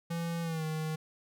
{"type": "tone with pitch glide", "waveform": "square", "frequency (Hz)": [168.2, 156.94], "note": ["E3", "D#3"], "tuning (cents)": [35, 15], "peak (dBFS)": -33, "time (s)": [0.1, 0.96], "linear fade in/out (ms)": 10, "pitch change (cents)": -120, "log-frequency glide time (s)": [0.42, 0.64], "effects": []}